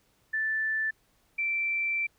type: tone pair in turn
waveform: sine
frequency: 1760 / 2341 Hz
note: A6 / D7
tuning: 0 / -6 cents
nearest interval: perfect fourth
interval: 494 cents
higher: second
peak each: -26 dBFS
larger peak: neither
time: 0.33-0.91 / 1.38-2.07 s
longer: second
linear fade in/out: 10 ms
effects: pink hiss -68 dBFS RMS until 2.18 s